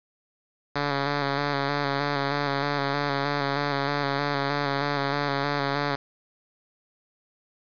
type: tone with vibrato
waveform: 5% pulse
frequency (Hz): 141.8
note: C#3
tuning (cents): +40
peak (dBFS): -13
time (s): 0.75-5.96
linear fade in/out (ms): 10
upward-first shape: square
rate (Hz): 3.2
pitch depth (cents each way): 29
effects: resampled to 11025 Hz + 7-bit